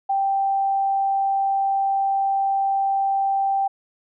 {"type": "tone", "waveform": "sine", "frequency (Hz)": 784, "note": "G5", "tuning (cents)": 0, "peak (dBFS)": -18, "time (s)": [0.09, 3.68], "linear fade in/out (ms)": 10, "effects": []}